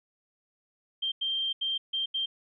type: tone bursts at uneven times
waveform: sine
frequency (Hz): 3164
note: G7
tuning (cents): +15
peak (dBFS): -27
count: 5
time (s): 1.02-1.12 / 1.21-1.53 / 1.61-1.78 / 1.93-2.06 / 2.14-2.26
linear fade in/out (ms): 10
effects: none